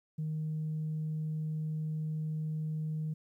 sine tone, 155.56 Hz, D#3, in tune, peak -31 dBFS, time 0.18-3.14 s, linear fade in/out 10 ms, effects tanh soft clip ceiling -29 dBFS + 12-bit

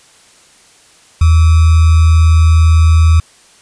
sine tone with sample-and-hold, 81.1 Hz, E2, 28 cents flat, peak -4 dBFS, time 1.21-3.2 s, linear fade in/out 5 ms, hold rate 1225 Hz, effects white hiss -45 dBFS RMS until 3.61 s + resampled to 22050 Hz

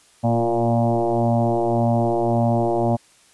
sine tone with frequency modulation, 233.1 Hz, A#3, in tune, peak -16 dBFS, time 0.23-2.97 s, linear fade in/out 20 ms, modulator 117 Hz, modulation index 4.8, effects white hiss -54 dBFS RMS until 3.33 s + resampled to 24000 Hz

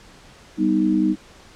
sine chord, G augmented, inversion none, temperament equal, 196 / 246.9 / 311.1 Hz, G3 / B3 / D#4, 0 / 0 / 0 cents, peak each -21 / -23 / -18 dBFS, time 0.57-1.16 s, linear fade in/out 50 ms, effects pink hiss -47 dBFS RMS until 1.55 s + low-pass 7000 Hz 12 dB/octave

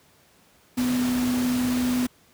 sine tone in noise, 249 Hz, B3, 14 cents sharp, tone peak -21 dBFS, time 0.77-2.07 s, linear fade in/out 10 ms, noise pink, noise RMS -32 dBFS, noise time 0.77-2.07 s, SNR +8 dB, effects pink hiss -58 dBFS RMS until 2.33 s + high-pass 80 Hz 12 dB/octave

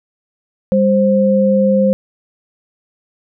sine tone pair together, 199.5 / 525.9 Hz, G3 / C5, +31 / +9 cents, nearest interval octave + perfect fourth, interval 1678 cents, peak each -12 dBFS, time 0.72-1.93 s, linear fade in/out 0 ms, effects none

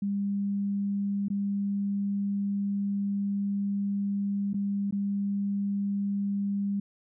sine tone with dropouts, 200.3 Hz, G3, 38 cents sharp, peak -26 dBFS, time 0.02-6.8 s, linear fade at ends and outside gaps 5 ms, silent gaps 1.284-1.301 / 4.533-4.542 / 4.91-4.924 s, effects none

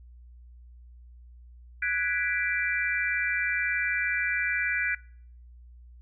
sine chord, G# half-diminished seventh, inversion third, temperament equal, 1480 / 1661.2 / 1975.5 / 2349 Hz, F#6 / G#6 / B6 / D7, 0 / 0 / 0 / 0 cents, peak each -31 dBFS, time 1.82-4.95 s, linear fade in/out 5 ms, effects noise-tail reverb RT60 0.6 s tail -23 dB re dry + added 60 Hz sine -47 dBFS peak until 6.01 s

